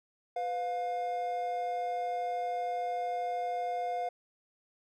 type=tone pair together; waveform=triangle; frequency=499 / 708 Hz; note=B4 / F5; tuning=+18 / +23 cents; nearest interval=tritone; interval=605 cents; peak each=-36 / -30 dBFS; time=0.36-4.09 s; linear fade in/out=5 ms; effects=none